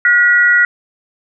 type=tone pair together; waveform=sine; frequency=1444 / 1934.2 Hz; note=F#6 / B6; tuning=-43 / -37 cents; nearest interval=perfect fourth; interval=506 cents; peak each=-10 dBFS; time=0.05-0.65 s; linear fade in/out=2 ms; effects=none